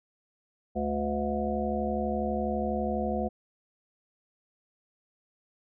harmonic tone, 72.1 Hz, D2, 31 cents flat, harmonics 1 / 3 / 5 / 7 / 9 / 10, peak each -36 / -31 / -36 / -34 / -36 / -34 dBFS, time 0.75-3.29 s, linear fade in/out 20 ms, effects none

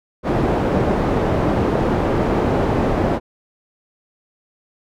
white low-pass noise, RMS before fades -18 dBFS, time 0.23-3.2 s, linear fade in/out 50 ms, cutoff 540 Hz, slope 12 dB/octave, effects none

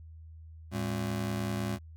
35% pulse ring-modulated tone, 155.56 Hz, D#3, in tune, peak -26 dBFS, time 0.71-1.79 s, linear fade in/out 50 ms, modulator 45 Hz, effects added 80 Hz sine -46 dBFS peak until 1.96 s

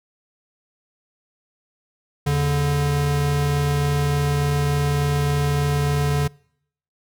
square tone pair together, 81 / 144.42 Hz, E2 / D3, -30 / -29 cents, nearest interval minor seventh, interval 1001 cents, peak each -27 / -19 dBFS, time 2.26-6.28 s, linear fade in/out 10 ms, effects noise-tail reverb RT60 0.7 s tail -26 dB re dry

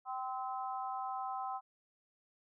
harmonic tone, 258.4 Hz, C4, 21 cents flat, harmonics 3 / 4 / 5, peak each -39 / -42 / -44 dBFS, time 0.05-1.61 s, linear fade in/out 50 ms, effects none

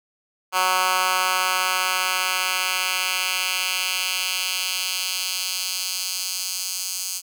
10% pulse tone with high-pass filter sweep, 185 Hz, F#3, in tune, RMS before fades -24 dBFS, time 0.52-7.22 s, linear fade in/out 50 ms, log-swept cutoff 1100 to 6000 Hz, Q 1.3, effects none

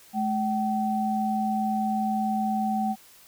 sine tone pair together, 214.5 / 764.4 Hz, A3 / G5, -44 / -44 cents, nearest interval octave + minor seventh, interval 2200 cents, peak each -26 dBFS, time 0.13-2.96 s, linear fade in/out 50 ms, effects white hiss -53 dBFS RMS until 3.27 s

